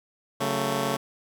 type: chord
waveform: 10% pulse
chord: F# minor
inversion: second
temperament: just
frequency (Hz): 138.75 / 185 / 222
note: C#3 / F#3 / A3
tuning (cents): +2 / 0 / +16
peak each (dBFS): -21 / -25 / -20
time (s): 0.4-0.97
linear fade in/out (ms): 10
effects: none